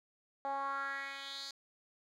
10% pulse tone with band-pass filter sweep, 275.3 Hz, C#4, 12 cents flat, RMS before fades -40 dBFS, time 0.45-1.51 s, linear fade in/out 0 ms, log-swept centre 740 to 5000 Hz, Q 3.5, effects none

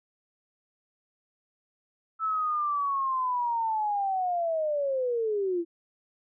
sine linear sweep, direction down, 1318.5 to 330.1 Hz, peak -25 dBFS, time 2.19-5.65 s, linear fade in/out 50 ms, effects none

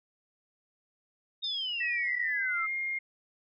sine exponential sweep, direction down, 3729 to 1283 Hz, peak -31 dBFS, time 1.42-2.67 s, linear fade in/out 20 ms
sine tone with exponential decay, 5070 Hz, D#8, 32 cents sharp, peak -36 dBFS, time 1.44-2.46 s, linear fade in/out 2 ms, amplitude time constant 220 ms
sine tone with pitch glide, 1916 to 2126 Hz, A#6 to C7, +47 to +27 cents, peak -30 dBFS, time 1.8-2.99 s, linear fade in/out 10 ms, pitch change +180 cents, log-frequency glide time 2.03-2.71 s
effects none

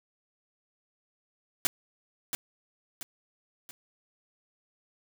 white noise with echo, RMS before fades -25 dBFS, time 1.65-1.67 s, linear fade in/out 0 ms, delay 680 ms, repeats 3, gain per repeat -7 dB, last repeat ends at 3.71 s, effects none

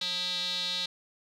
square tone with band-pass filter, 179.8 Hz, F#3, 49 cents flat, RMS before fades -32 dBFS, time 0.01-0.86 s, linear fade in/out 5 ms, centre 3900 Hz, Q 7.8, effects none

